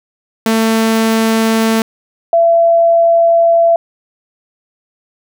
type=tone pair in turn; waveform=sawtooth / sine; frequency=223.5 / 673 Hz; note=A3 / E5; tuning=+27 / +36 cents; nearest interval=octave + perfect fifth; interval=1909 cents; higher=second; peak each=-6 dBFS; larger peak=neither; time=0.46-1.82 / 2.33-3.76 s; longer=second; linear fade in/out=2 ms; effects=none